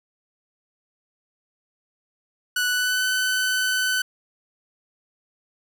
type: tone with pitch glide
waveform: sawtooth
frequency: 1480 to 1509.4 Hz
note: F#6 to F#6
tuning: 0 to +34 cents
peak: -17 dBFS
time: 2.56-4.02 s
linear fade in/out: 5 ms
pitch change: +34 cents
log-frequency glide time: 2.67-3.05 s
effects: none